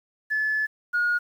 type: tone pair in turn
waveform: sine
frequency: 1727 / 1438.8 Hz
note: A6 / F#6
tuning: -33 / -49 cents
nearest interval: minor third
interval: 316 cents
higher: first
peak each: -21 / -19 dBFS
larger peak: second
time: 0.3-0.67 / 0.93-1.19 s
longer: first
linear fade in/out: 20 ms
effects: tanh soft clip ceiling -17 dBFS + 9-bit